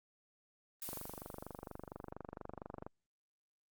blue noise with exponential decay, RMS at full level -42 dBFS, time 0.82-2.11 s, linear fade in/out 1 ms, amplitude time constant 280 ms
click train, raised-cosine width 1 ms, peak -30 dBFS, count 49, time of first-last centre 0.89-2.865 s, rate 24.3 Hz
effects Opus 24 kbps

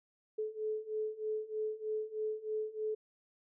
sine beating tone pair, 430 / 433.2 Hz, A4 / A4, -40 / -27 cents, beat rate 3.2 Hz, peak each -39 / -37 dBFS, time 0.38-2.95 s, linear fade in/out 10 ms, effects none

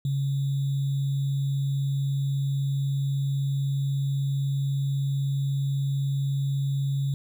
sine tone with sample-and-hold, 138.1 Hz, C#3, 6 cents flat, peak -23 dBFS, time 0.05-7.14 s, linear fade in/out 2 ms, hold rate 3675 Hz, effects none

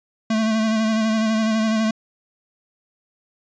square tone with vibrato, 220 Hz, A3, in tune, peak -18 dBFS, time 0.3-1.91 s, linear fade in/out 5 ms, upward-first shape sine, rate 12 Hz, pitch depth 31 cents each way, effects resampled to 16000 Hz

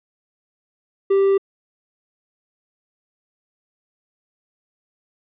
triangle tone, 392 Hz, G4, in tune, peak -11 dBFS, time 1.1-1.38 s, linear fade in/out 10 ms, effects resampled to 8000 Hz

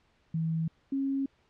sine tone pair in turn, 162.1 / 272.6 Hz, E3 / C#4, -29 / -29 cents, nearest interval major sixth, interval 900 cents, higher second, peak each -27 dBFS, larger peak neither, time 0.34-0.68 / 0.92-1.26 s, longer neither, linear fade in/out 5 ms, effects pink hiss -68 dBFS RMS until 1.49 s + low-pass 4000 Hz 12 dB/octave

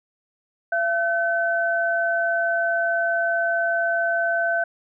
sine tone pair together, 678.4 / 1523 Hz, E5 / F#6, +50 / +50 cents, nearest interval octave + major second, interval 1400 cents, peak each -22 dBFS, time 0.72-4.64 s, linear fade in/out 5 ms, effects none

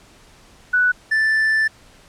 sine / triangle tone pair in turn, 1482 / 1762.4 Hz, F#6 / A6, +2 / +2 cents, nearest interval minor third, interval 300 cents, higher second, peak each -13 / -13 dBFS, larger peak neither, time 0.73-0.92 / 1.11-1.68 s, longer second, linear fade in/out 10 ms, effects pink hiss -49 dBFS RMS until 2.08 s + low-pass 9000 Hz 12 dB/octave

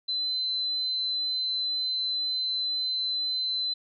sine tone, 4049 Hz, B7, 42 cents sharp, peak -26 dBFS, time 0.08-3.74 s, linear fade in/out 10 ms, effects none

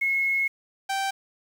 sine / sawtooth tone pair in turn, 2174 / 780.3 Hz, C#7 / G5, -34 / -8 cents, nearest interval octave + tritone, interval 1774 cents, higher first, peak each -21 dBFS, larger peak neither, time 0.01-0.48 / 0.89-1.11 s, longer first, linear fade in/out 10 ms, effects low-pass 10000 Hz 12 dB/octave + 8-bit

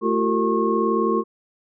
sine tone cluster, 220.4 / 343.3 / 381.9 / 454.6 / 1087 Hz, A3 / F4 / G4 / A#4 / C#6, +3 / -30 / -45 / -43 / -34 cents, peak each -24 dBFS, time 0.01-1.24 s, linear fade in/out 50 ms, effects none

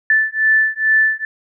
sine beating tone pair, 1755 / 1757.3 Hz, A6 / A6, -5 / -3 cents, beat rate 2.3 Hz, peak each -15 dBFS, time 0.1-1.25 s, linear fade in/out 2 ms, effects none

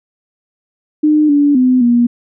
sine tone with pitch steps, 303.4 / 288.4 / 254.1 / 239.3 Hz, D#4 / D4 / B3 / A#3, -44 / -31 / +49 / +46 cents, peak -7 dBFS, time 1.03-2.07 s, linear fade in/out 10 ms, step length 260 ms, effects none

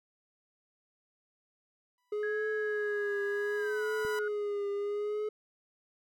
sawtooth tone with exponential growth, 987.8 Hz, B5, in tune, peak -34 dBFS, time 1.98-4.19 s, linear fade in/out 1 ms, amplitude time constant 480 ms
triangle tone with vibrato, 417.4 Hz, G#4, 9 cents sharp, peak -29 dBFS, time 2.12-5.29 s, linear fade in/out 5 ms, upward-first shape triangle, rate 0.68 Hz, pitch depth 64 cents each way
sine tone with pitch glide, 1661.2 to 1446.2 Hz, G#6 to F#6, 0 to -40 cents, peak -36 dBFS, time 2.23-4.28 s, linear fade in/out 2 ms, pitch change -240 cents, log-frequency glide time 3.56-3.85 s
click, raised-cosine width 3 ms, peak -32 dBFS, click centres 4.05 s
effects none

